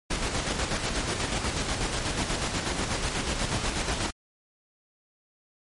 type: noise with tremolo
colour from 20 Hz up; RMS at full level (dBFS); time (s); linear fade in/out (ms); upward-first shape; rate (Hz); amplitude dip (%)
pink; -27; 0.1-4.11; 10; square; 8.2; 40
effects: low-pass 9000 Hz 12 dB/octave + MP3 48 kbps